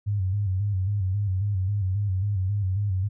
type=tone with vibrato; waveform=sine; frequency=98 Hz; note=G2; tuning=in tune; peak=-22 dBFS; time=0.06-3.09 s; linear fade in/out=20 ms; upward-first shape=square; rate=3.7 Hz; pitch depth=80 cents each way; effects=none